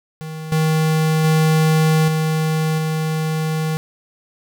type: tone with level steps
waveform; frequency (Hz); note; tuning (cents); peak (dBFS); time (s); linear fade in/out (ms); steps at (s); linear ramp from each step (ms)
square; 157.6; D#3; +23; -28 / -15 / -13 / -17 / -19; 0.21-3.77; 0; 0.52 / 1.24 / 2.08 / 2.78; 2
effects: none